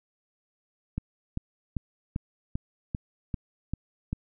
click train, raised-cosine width 5 ms, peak -17 dBFS, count 9, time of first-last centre 0.98-4.13 s, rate 2.54 Hz, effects none

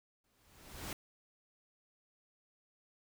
pink noise with exponential growth, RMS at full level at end -40 dBFS, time 0.24-0.93 s, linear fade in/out 2 ms, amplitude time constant 150 ms, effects none

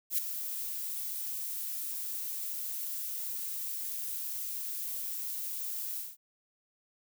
violet noise with ADSR envelope, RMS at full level -27 dBFS, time 0.1-6.17 s, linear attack 82 ms, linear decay 6 ms, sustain -10 dB, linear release 200 ms, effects none

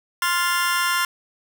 sawtooth chord, F major, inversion second, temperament just, 1047.7 / 1396.9 / 1746.1 Hz, C6 / F6 / A6, +2 / 0 / -14 cents, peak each -19 / -19 / -23 dBFS, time 0.22-1.05 s, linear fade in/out 2 ms, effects none

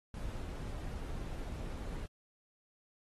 brown noise, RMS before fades -41 dBFS, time 0.14-2.06 s, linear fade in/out 2 ms, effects AAC 32 kbps

